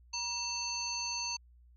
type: harmonic tone with a mistuned harmonic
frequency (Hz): 892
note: A5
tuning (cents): +23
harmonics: 1 / 3 / 5 / 7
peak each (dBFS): -42 / -42 / -37 / -39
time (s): 0.13-1.37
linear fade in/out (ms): 10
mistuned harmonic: 1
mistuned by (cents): +120
effects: added 60 Hz sine -57 dBFS peak until 1.76 s